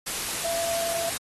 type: tone in noise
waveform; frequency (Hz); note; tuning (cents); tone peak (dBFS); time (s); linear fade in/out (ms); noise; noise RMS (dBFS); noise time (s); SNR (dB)
sine; 673; E5; +36; -28; 0.44-1.1; 10; white; -30; 0.06-1.18; -1
effects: AAC 32 kbps